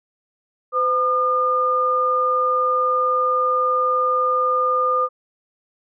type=tone pair together; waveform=sine; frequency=509 / 1211.9 Hz; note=C5 / D#6; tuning=-48 / -46 cents; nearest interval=octave + minor third; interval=1502 cents; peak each=-22 / -17 dBFS; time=0.72-5.09 s; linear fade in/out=50 ms; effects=none